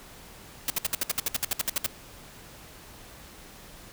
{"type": "noise bursts", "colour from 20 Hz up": "white", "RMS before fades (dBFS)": -26, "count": 15, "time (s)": [0.68, 1.863], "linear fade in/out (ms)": 2, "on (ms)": 21, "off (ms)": 62, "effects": ["pink hiss -48 dBFS RMS until 3.92 s"]}